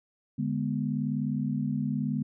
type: chord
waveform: sine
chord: G# diminished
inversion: second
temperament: equal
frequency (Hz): 146.83 / 207.7 / 246.9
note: D3 / G#3 / B3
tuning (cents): 0 / 0 / 0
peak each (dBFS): -31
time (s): 0.38-2.23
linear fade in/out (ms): 10
effects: none